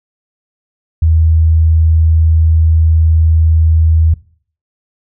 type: tone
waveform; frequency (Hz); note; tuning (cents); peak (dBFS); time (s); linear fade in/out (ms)
sine; 80.4; E2; -43; -6; 1.02-4.14; 5
effects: noise-tail reverb RT60 0.5 s tail -20 dB re dry